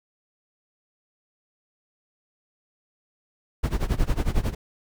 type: noise with tremolo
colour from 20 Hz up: brown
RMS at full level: -20 dBFS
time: 3.63-4.55 s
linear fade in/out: 10 ms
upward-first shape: sine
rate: 11 Hz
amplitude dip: 90%
effects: none